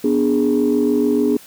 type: chord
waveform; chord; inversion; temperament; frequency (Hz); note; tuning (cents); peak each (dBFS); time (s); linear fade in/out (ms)
sine; G# diminished; first; equal; 246.9 / 293.7 / 415.3; B3 / D4 / G#4; 0 / 0 / 0; -17; 0.04-1.37; 5
effects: tanh soft clip ceiling -7 dBFS + white hiss -43 dBFS RMS until 1.46 s